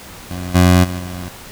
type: tone with level steps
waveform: 20% pulse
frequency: 89.9 Hz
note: F#2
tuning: 49 cents flat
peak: -19 / -3 / -17 / -21 dBFS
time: 0.3-1.29 s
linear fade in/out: 10 ms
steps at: 0.54 / 0.83 / 0.98 s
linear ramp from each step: 20 ms
effects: pink hiss -36 dBFS RMS until 1.51 s